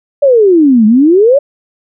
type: exponential two-way sweep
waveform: sine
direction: down then up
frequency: 587.3 to 207.7 to 587.3 Hz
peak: -3 dBFS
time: 0.22-1.39 s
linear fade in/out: 10 ms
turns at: 0.86 s
effects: none